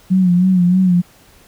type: tone with vibrato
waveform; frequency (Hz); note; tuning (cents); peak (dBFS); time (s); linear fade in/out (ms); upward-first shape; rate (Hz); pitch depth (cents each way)
sine; 181.8; F#3; -30; -9; 0.1-1.02; 20; sine; 3.2; 62
effects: pink hiss -48 dBFS RMS until 1.47 s